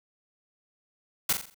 white noise with echo, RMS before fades -24 dBFS, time 1.29-1.33 s, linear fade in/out 5 ms, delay 43 ms, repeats 5, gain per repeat -7 dB, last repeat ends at 1.545 s, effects none

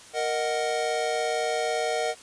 square chord, D# minor, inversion second, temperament equal, 466.2 / 622.3 / 740 Hz, A#4 / D#5 / F#5, 0 / 0 / 0 cents, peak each -30 dBFS, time 0.13-2.15 s, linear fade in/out 50 ms, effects white hiss -48 dBFS RMS until 2.22 s + resampled to 22050 Hz

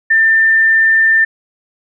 sine tone, 1791 Hz, A6, 30 cents sharp, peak -7 dBFS, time 0.1-1.25 s, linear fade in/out 10 ms, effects none

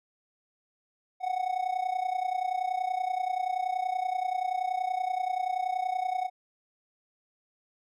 triangle tone with amplitude modulation, 740 Hz, F#5, in tune, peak -22 dBFS, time 1.2-6.3 s, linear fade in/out 50 ms, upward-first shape sine, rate 30.5 Hz, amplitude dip 80%, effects none

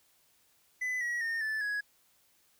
triangle tone with pitch steps, 2005 / 1915.6 / 1830.1 / 1748.5 / 1670.5 Hz, B6 / A#6 / A#6 / A6 / G#6, +26 / +47 / -32 / -11 / +10 cents, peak -29 dBFS, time 0.81-1.81 s, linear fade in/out 10 ms, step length 200 ms, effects white hiss -68 dBFS RMS until 2.59 s

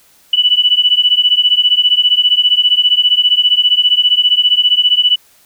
sine beating tone pair, 2957 / 2972 Hz, F#7 / F#7, -2 / +7 cents, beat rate 15 Hz, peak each -11 dBFS, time 0.33-5.16 s, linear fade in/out 5 ms, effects white hiss -49 dBFS RMS until 5.45 s

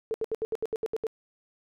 sine tone bursts, 443.5 Hz, A4, 14 cents sharp, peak -26 dBFS, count 10, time 0.11-1.068 s, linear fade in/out 0 ms, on 31 ms, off 72 ms, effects none

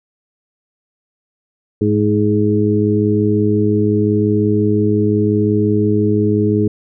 harmonic tone with a mistuned harmonic, 105.7 Hz, G#2, 31 cents sharp, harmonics 1 / 2 / 3 / 4, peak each -17 / -17 / -17 / -17 dBFS, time 1.81-6.68 s, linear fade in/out 5 ms, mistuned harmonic 4, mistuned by -20 cents, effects none

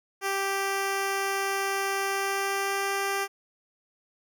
10% pulse tone with pitch glide, 392 to 394.5 Hz, G4 to G4, 0 to +11 cents, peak -18 dBFS, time 0.21-3.28 s, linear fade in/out 50 ms, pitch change +11 cents, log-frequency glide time 2.05-2.85 s, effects none

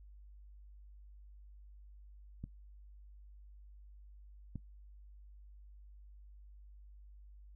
clicks, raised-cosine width 5 ms, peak -30 / -29 dBFS, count 2, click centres 2.44 / 4.557 s, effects noise-tail reverb RT60 0.1 s tail -18 dB re dry + added 50 Hz sine -53 dBFS peak until 7.55 s

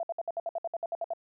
sine tone bursts, 673 Hz, E5, 36 cents sharp, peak -29 dBFS, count 13, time 0-1.135 s, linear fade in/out 2 ms, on 31 ms, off 61 ms, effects none

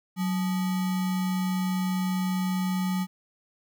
sine tone with sample-and-hold, 185 Hz, F#3, in tune, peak -24 dBFS, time 0.16-3.07 s, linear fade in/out 50 ms, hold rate 1050 Hz, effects none

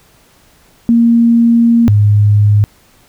sine tone pair in turn, 233.1 / 103.83 Hz, A#3 / G#2, 0 / 0 cents, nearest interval octave + major second, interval 1400 cents, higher first, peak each -5 dBFS, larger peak neither, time 0.89-1.88 / 1.88-2.64 s, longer first, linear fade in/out 0 ms, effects pink hiss -48 dBFS RMS until 3.08 s

